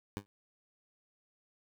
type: tone with exponential decay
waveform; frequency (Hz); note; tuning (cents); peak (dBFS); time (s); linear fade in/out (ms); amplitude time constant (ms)
15% pulse; 100.2; G2; +38; -27; 0.17-0.26; 0; 18
effects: none